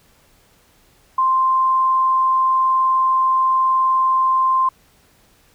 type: tone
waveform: sine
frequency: 1046.5 Hz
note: C6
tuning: in tune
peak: -13 dBFS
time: 1.18-4.69 s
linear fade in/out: 5 ms
effects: pink hiss -55 dBFS RMS until 5.54 s